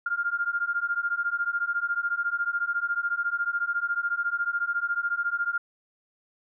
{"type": "beating tone pair", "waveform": "sine", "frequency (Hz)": [1396.9, 1410.9], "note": ["F6", "F6"], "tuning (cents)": [0, 17], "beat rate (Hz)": 14, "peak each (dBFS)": -28, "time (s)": [0.06, 5.58], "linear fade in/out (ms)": 5, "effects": []}